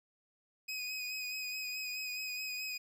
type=tone with vibrato; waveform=25% pulse; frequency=2508 Hz; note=D#7; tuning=13 cents sharp; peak=-34 dBFS; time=0.68-2.78 s; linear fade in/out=10 ms; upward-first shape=sine; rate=4.7 Hz; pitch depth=26 cents each way; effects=none